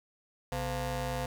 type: ring-modulated tone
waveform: 20% pulse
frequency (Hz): 189.5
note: F#3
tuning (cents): +42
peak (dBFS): -24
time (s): 0.52-1.26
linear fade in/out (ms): 2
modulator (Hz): 322
effects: none